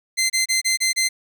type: tone bursts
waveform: 15% pulse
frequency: 2071 Hz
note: C7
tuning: 18 cents flat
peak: -11 dBFS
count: 6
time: 0.17-1.09 s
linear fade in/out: 20 ms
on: 130 ms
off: 28 ms
effects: none